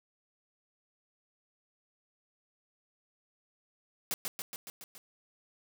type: noise with echo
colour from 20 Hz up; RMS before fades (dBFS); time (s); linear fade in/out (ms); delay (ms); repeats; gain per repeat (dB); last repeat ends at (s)
white; -33; 4.11-4.14; 0; 140; 6; -3; 4.98
effects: none